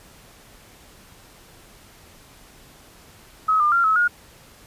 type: tone with pitch steps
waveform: sine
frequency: 1278 / 1201 / 1382 / 1291 / 1432 Hz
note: D#6 / D6 / F6 / E6 / F6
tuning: +46 / +38 / -19 / -37 / +43 cents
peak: -15 dBFS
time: 3.48-4.08 s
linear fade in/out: 10 ms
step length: 120 ms
effects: pink hiss -49 dBFS RMS until 4.66 s + resampled to 32000 Hz